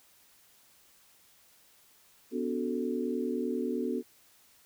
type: chord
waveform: sine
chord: B minor seventh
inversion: none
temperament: equal with one note detuned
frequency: 246.9 / 287 / 370 / 440 Hz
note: B3 / D4 / F#4 / A4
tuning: 0 / -40 / 0 / 0 cents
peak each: -33 / -36 / -35 / -36 dBFS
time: 2.31-4.03 s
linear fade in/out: 50 ms
effects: white hiss -62 dBFS RMS until 4.65 s